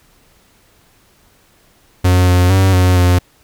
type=tone with pitch steps; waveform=45% pulse; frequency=90.8 / 90.1 / 95.1 / 91.1 / 89.4 Hz; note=F#2 / F#2 / F#2 / F#2 / F2; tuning=-32 / -45 / +48 / -26 / +41 cents; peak=-8 dBFS; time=2.04-3.19 s; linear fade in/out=10 ms; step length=230 ms; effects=pink hiss -52 dBFS RMS until 3.43 s